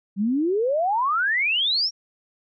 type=exponential sweep; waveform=sine; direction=up; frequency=188.1 to 5700 Hz; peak=-19 dBFS; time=0.16-1.91 s; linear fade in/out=50 ms; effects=none